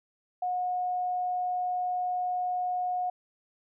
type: tone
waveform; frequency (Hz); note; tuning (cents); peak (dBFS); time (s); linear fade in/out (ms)
sine; 725; F#5; -35; -27; 0.42-3.1; 5
effects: none